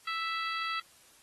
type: harmonic tone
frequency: 659.3 Hz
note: E5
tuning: in tune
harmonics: 2 / 3 / 4 / 5 / 6 / 7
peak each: -34 / -38 / -40 / -42 / -44 / -45 dBFS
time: 0.07-0.8 s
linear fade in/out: 5 ms
effects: white hiss -60 dBFS RMS until 1.22 s + AAC 32 kbps